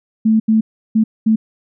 sine tone bursts at uneven times, 220 Hz, A3, in tune, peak -9 dBFS, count 4, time 0.25-0.4 / 0.48-0.61 / 0.95-1.04 / 1.26-1.36 s, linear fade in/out 10 ms, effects none

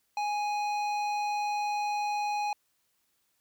sine tone with hard clipping, 830.6 Hz, G#5, in tune, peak -30 dBFS, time 0.17-2.53 s, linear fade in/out 2 ms, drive 12 dB, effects white hiss -74 dBFS RMS until 3.4 s

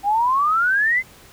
sine exponential sweep, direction up, 784 to 2100 Hz, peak -15 dBFS, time 0.03-1.03 s, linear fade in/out 50 ms, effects pink hiss -47 dBFS RMS until 1.32 s

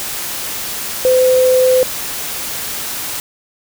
sine tone in noise, 511 Hz, C5, 41 cents flat, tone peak -8 dBFS, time 1.05-1.83 s, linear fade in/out 0 ms, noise white, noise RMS -23 dBFS, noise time 0-3.2 s, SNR +12 dB, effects none

